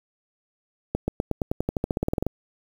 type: accelerating click train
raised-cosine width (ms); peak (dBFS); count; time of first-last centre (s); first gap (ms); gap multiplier
2; -10; 18; 0.95-2.266; 130; 0.93
effects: 7-bit